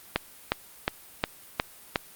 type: click train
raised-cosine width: 0.3 ms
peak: -6 dBFS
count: 6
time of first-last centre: 0.16-1.959 s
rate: 2.78 Hz
effects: white hiss -50 dBFS RMS until 2.15 s + Opus 32 kbps